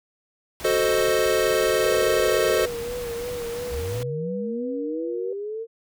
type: noise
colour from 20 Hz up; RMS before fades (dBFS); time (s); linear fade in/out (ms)
pink; -37; 0.6-4.03; 0
type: chord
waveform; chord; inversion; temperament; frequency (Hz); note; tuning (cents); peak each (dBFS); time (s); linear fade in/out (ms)
square; F# diminished seventh; none; equal; 370 / 440 / 523.3 / 622.3; F#4 / A4 / C5 / Eb5; 0 / 0 / 0 / 0; -26 / -24 / -25 / -26; 0.64-2.66; 10
type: tone with vibrato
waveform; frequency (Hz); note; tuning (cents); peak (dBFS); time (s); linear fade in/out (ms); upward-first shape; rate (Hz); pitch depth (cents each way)
sine; 479; A#4; +47; -28; 1.84-5.33; 5; sine; 2.9; 44
type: linear sweep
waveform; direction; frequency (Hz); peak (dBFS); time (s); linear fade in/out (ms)
sine; up; 56.3 to 462; -28; 3.69-5.67; 50
effects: none